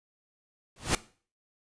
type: noise with exponential growth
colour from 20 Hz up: pink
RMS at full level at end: -20 dBFS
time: 0.76-0.95 s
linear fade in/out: 2 ms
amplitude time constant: 40 ms
effects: noise-tail reverb RT60 0.4 s tail -18 dB re dry + resampled to 22050 Hz